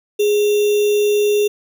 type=tone with sample-and-hold; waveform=sine; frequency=415.3 Hz; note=G#4; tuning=in tune; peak=-12 dBFS; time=0.19-1.48 s; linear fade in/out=10 ms; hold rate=3150 Hz; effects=none